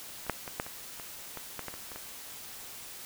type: clicks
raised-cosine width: 0.5 ms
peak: -30 / -13 / -24 / -15 / -27 / -28 / -24 / -21 / -22 / -27 / -28 / -26 dBFS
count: 12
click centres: 0.266 / 0.297 / 0.478 / 0.599 / 0.665 / 0.998 / 1.373 / 1.593 / 1.683 / 1.74 / 1.918 / 1.96 s
effects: white hiss -45 dBFS RMS until 3.05 s